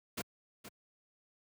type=noise with echo; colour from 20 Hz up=pink; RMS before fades=-38 dBFS; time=0.17-0.22 s; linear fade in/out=10 ms; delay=470 ms; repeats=1; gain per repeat=-11 dB; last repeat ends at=0.69 s; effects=high-pass 100 Hz 12 dB/octave